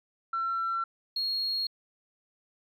sine tone pair in turn, 1351 / 4289 Hz, E6 / C8, +42 / +42 cents, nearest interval octave + minor sixth, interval 2000 cents, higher second, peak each -26 dBFS, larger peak neither, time 0.33-0.84 / 1.16-1.67 s, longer neither, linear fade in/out 5 ms, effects tanh soft clip ceiling -23 dBFS + MP3 96 kbps

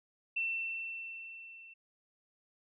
sine tone with level ramp, 2689 Hz, E7, 34 cents sharp, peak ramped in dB -30 to -51 dBFS, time 0.36-1.74 s, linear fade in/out 10 ms, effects none

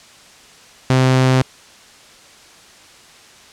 sawtooth tone, 129.8 Hz, C3, 13 cents flat, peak -7 dBFS, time 0.9-1.42 s, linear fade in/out 2 ms, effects white hiss -44 dBFS RMS until 3.52 s + low-pass 7000 Hz 12 dB/octave

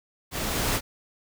pink noise with level ramp, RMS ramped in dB -31 to -24 dBFS, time 0.31-0.81 s, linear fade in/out 50 ms, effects none

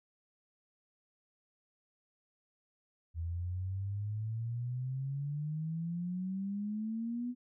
sine exponential sweep, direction up, 81.6 to 249.1 Hz, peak -34 dBFS, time 3.14-7.35 s, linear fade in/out 50 ms, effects none

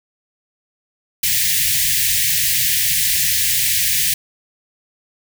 white band-stop noise, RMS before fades -17 dBFS, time 1.23-4.14 s, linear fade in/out 5 ms, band 170 to 1700 Hz, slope 96 dB/octave, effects none

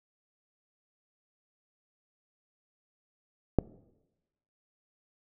click, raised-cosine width 2 ms, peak -8 dBFS, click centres 3.587 s, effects noise-tail reverb RT60 1.0 s tail -21 dB re dry

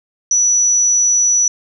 sine tone, 5910 Hz, F#8, 3 cents flat, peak -10 dBFS, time 0.31-1.48 s, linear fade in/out 2 ms, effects none

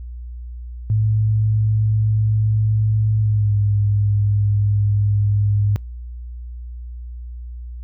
sine tone with pitch glide, 107.9 to 102.85 Hz, A2 to G#2, -33 to -16 cents, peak -14 dBFS, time 0.9-5.76 s, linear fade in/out 0 ms, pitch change -83 cents, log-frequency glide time 3.18-3.57 s, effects noise-tail reverb RT60 0.2 s tail -26 dB re dry + added 60 Hz sine -29 dBFS peak until 7.83 s

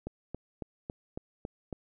click train, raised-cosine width 2 ms, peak -23 dBFS, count 7, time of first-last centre 0.07-1.727 s, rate 3.62 Hz, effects none

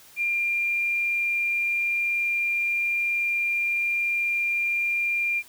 sine tone, 2393 Hz, D7, 32 cents sharp, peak -22 dBFS, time 0.16-5.43 s, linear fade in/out 50 ms, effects white hiss -51 dBFS RMS until 5.48 s

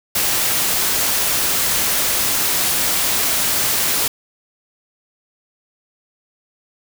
white noise, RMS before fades -18 dBFS, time 0.15-4.08 s, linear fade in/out 5 ms, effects none

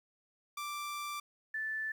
sawtooth / sine tone pair in turn, 1175 / 1754.4 Hz, D6 / A6, +1 / -6 cents, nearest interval perfect fifth, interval 693 cents, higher second, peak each -34 / -34 dBFS, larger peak neither, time 0.57-1.2 / 1.54-1.92 s, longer first, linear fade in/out 5 ms, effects 11-bit

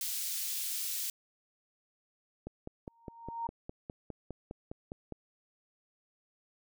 white high-pass noise, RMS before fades -36 dBFS, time 0.01-1.1 s, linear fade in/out 2 ms, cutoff 3500 Hz, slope 12 dB/octave
click train, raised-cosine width 2 ms, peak -27 dBFS, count 14, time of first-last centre 2.47-5.123 s, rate 4.9 Hz
sine tone with exponential growth, 926 Hz, A#5, 12 cents flat, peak -31 dBFS, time 2.87-3.47 s, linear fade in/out 5 ms, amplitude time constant 130 ms
effects none

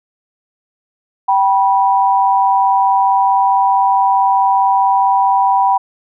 sine tone pair together, 778 / 977.4 Hz, G5 / B5, -13 / -18 cents, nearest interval major third, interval 395 cents, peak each -12 dBFS, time 1.28-5.78 s, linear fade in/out 10 ms, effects none

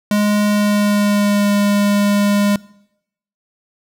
square tone with pitch glide, 207.7 to 203.7 Hz, G#3 to G#3, 0 to -33 cents, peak -13 dBFS, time 0.11-2.56 s, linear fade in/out 2 ms, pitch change -33 cents, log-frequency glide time 0.44-1.52 s, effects noise-tail reverb RT60 0.8 s tail -22 dB re dry

